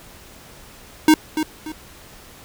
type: tone with echo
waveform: square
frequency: 311.1 Hz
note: D#4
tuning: in tune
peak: -9 dBFS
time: 1.08-1.14 s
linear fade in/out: 2 ms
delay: 290 ms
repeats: 2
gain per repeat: -10 dB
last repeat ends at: 1.72 s
effects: pink hiss -44 dBFS RMS until 2.44 s